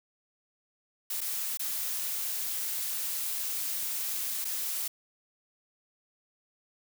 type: noise with dropouts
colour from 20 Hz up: blue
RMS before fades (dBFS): -33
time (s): 1.1-4.88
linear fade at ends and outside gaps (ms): 5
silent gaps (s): 1.207-1.213 / 1.573-1.594 / 4.445-4.45
effects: none